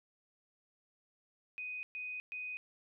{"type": "tone bursts", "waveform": "sine", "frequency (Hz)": 2496, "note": "D#7", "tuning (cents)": 5, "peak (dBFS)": -39, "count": 3, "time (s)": [1.58, 2.57], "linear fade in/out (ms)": 0, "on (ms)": 250, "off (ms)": 120, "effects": []}